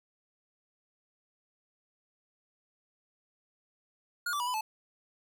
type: tone with pitch steps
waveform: square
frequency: 1434 / 1164 / 973 / 999 / 869 Hz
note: F6 / D6 / B5 / B5 / A5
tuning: +45 / -16 / -26 / +20 / -22 cents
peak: -31 dBFS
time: 4.26-4.61 s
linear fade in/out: 5 ms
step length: 70 ms
effects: none